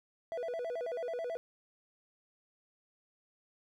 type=tone with vibrato; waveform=triangle; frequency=569 Hz; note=C#5; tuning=45 cents sharp; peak=-33 dBFS; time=0.32-1.37 s; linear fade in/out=0 ms; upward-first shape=square; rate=9.2 Hz; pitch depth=260 cents each way; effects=none